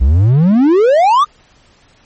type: exponential sweep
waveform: triangle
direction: up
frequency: 58.7 to 1244.5 Hz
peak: -4 dBFS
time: 0-1.25 s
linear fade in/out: 20 ms
effects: pink hiss -49 dBFS RMS until 2.05 s + MP3 32 kbps